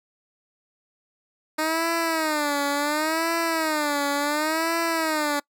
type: tone with vibrato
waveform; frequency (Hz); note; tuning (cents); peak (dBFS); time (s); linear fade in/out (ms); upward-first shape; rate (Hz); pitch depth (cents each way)
10% pulse; 308; D#4; -17; -14; 1.58-5.4; 10; sine; 0.7; 140
effects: noise-tail reverb RT60 0.1 s tail -24 dB re dry